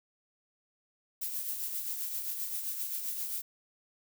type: noise with tremolo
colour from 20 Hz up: violet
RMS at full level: -34 dBFS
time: 1.21-3.42 s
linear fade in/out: 10 ms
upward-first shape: triangle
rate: 7.6 Hz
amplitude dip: 50%
effects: none